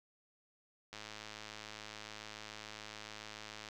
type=click train; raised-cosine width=0.2 ms; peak=-29 dBFS; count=296; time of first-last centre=0.93-3.687 s; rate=107 Hz; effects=none